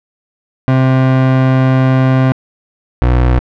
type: tone pair in turn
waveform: 30% pulse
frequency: 130.81 / 61.73 Hz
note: C3 / B1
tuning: 0 / 0 cents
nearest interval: octave + minor second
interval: 1300 cents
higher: first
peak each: -5 dBFS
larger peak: neither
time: 0.68-2.32 / 3.02-3.39 s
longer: first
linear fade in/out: 0 ms
effects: low-pass 2000 Hz 12 dB/octave